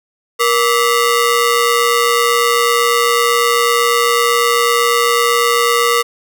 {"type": "ring-modulated tone", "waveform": "sawtooth", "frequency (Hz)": 818, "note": "G#5", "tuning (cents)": -26, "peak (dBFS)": -4, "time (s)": [0.39, 6.03], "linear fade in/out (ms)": 20, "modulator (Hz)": 345, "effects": []}